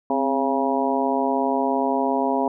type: harmonic tone with a mistuned harmonic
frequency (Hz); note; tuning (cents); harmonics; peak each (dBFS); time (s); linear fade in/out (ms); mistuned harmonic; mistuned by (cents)
137.2; C#3; -17; 2 / 3 / 4 / 5 / 6 / 7; -24 / -27 / -28 / -25 / -28 / -26; 0.1-2.48; 2; 2; -67
effects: none